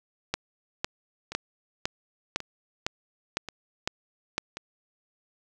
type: two click trains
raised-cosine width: 0.2 ms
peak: -9 / -19 dBFS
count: 9 / 4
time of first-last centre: 0.34-4.38 / 1.32-4.57 s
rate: 1.98 / 0.923 Hz
effects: none